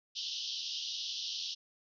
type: band-pass noise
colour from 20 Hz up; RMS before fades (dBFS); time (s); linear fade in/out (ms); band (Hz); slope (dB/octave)
pink; -39; 0.15-1.55; 20; 2900 to 5800; 96
effects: none